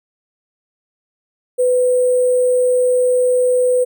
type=tone with sample-and-hold; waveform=sine; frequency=500 Hz; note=B4; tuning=21 cents sharp; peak=-11 dBFS; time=1.58-3.85 s; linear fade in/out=20 ms; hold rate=8820 Hz; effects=none